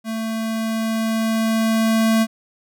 square tone with level ramp, 223.1 Hz, A3, 24 cents sharp, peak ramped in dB -24 to -14 dBFS, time 0.04-2.27 s, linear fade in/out 50 ms, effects none

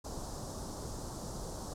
pink band-stop noise, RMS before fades -41 dBFS, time 0.04-1.74 s, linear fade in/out 10 ms, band 1100 to 5100 Hz, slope 24 dB/octave, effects low-pass 8000 Hz 12 dB/octave

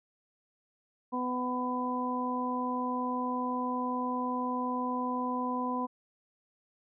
harmonic tone, 250.3 Hz, B3, 23 cents sharp, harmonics 1 / 2 / 3 / 4, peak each -33 / -39 / -40 / -33 dBFS, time 1.12-5.87 s, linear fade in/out 20 ms, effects none

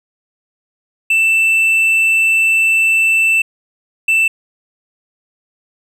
triangle tone bursts at uneven times, 2660 Hz, E7, 15 cents sharp, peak -8 dBFS, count 2, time 1.1-3.42 / 4.08-4.28 s, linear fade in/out 5 ms, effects none

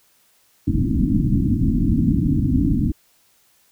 white low-pass noise, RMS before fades -18 dBFS, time 0.67-2.92 s, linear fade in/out 10 ms, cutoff 310 Hz, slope 96 dB/octave, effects white hiss -59 dBFS RMS until 3.71 s

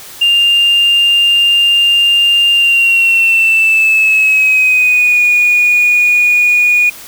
sine tone with pitch glide, 2800 to 2452 Hz, F7 to D#7, +4 to -26 cents, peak -5 dBFS, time 0.21-6.9 s, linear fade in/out 10 ms, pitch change -230 cents, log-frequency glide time 2.53-5.21 s, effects tanh soft clip ceiling -3 dBFS + white hiss -32 dBFS RMS until 7.07 s

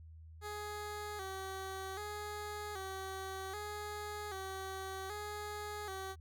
15% pulse tone with vibrato, 400 Hz, G4, 35 cents sharp, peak -35 dBFS, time 0.41-6.16 s, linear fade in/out 50 ms, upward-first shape square, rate 0.64 Hz, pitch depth 75 cents each way, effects added 80 Hz sine -51 dBFS peak until 6.2 s

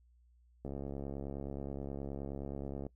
click train, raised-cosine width 2 ms, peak -28 dBFS, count 155, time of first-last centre 0.65-2.866 s, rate 69.5 Hz, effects noise-tail reverb RT60 0.1 s tail -21 dB re dry + added 60 Hz sine -63 dBFS peak until 2.95 s

